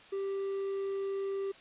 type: tone with quantisation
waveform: triangle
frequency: 392 Hz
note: G4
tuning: in tune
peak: -30 dBFS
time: 0.12-1.52 s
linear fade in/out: 10 ms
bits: 10
effects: white hiss -55 dBFS RMS until 1.6 s + resampled to 8000 Hz